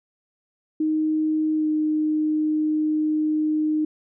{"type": "tone with pitch glide", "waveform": "sine", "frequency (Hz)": [311.1, 307.7], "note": ["D#4", "D#4"], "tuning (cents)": [0, -19], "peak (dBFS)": -19, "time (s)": [0.8, 3.85], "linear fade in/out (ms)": 5, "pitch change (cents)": -19, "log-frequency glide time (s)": [1.55, 1.67], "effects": []}